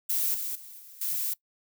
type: noise with level steps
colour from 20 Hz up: violet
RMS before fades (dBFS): -27 / -33 / -46 / -49 / -30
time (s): 0.09-1.34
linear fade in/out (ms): 10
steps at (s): 0.34 / 0.55 / 0.79 / 1.01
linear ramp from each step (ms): 5
effects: noise-tail reverb RT60 0.1 s tail -21 dB re dry